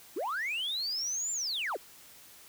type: linear two-way sweep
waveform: sine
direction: up then down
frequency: 279.3 to 7330 to 279.3 Hz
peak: -29 dBFS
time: 0.16-1.77 s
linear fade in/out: 10 ms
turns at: 1.32 s
effects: tanh soft clip ceiling -29 dBFS + white hiss -54 dBFS RMS until 2.48 s